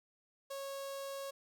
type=tone with notch filter; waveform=sawtooth; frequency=550 Hz; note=C#5; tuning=14 cents flat; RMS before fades=-43 dBFS; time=0.5-1.31 s; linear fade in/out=10 ms; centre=2000 Hz; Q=1.4; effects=none